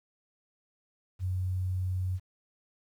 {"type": "tone", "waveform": "sine", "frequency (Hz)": 92.3, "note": "F#2", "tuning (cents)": -4, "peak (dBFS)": -28, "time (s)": [1.19, 2.2], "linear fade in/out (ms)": 50, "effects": ["10-bit"]}